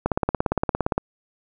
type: click train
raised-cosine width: 1 ms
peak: -6 dBFS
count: 17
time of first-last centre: 0.06-0.98 s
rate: 17.4 Hz
effects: none